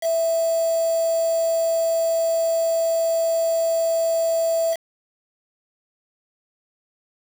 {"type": "tone with quantisation", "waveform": "sine", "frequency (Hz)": 659.3, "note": "E5", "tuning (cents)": 0, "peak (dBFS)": -18, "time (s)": [0.01, 4.77], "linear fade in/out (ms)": 50, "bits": 5, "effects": []}